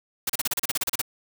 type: noise bursts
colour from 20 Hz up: white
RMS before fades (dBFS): -25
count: 13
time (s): 0.27-1.016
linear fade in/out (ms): 5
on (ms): 26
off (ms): 34
effects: none